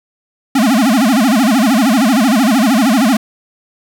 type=tone with vibrato; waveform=square; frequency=240.7 Hz; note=B3; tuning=44 cents flat; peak=-9 dBFS; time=0.55-3.17 s; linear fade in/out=5 ms; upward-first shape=sine; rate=13 Hz; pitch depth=270 cents each way; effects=7-bit